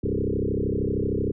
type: tone with frequency modulation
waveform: sine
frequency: 250 Hz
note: B3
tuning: 21 cents sharp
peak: -22 dBFS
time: 0.03-1.32 s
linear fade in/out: 10 ms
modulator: 33 Hz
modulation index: 6.2
effects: none